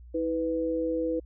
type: tone pair together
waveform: sine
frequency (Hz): 322.7 / 497.2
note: E4 / B4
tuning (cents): -37 / +12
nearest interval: perfect fifth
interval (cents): 749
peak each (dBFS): -29 / -28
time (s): 0.14-1.2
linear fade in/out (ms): 10
effects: added 60 Hz sine -45 dBFS peak until 1.25 s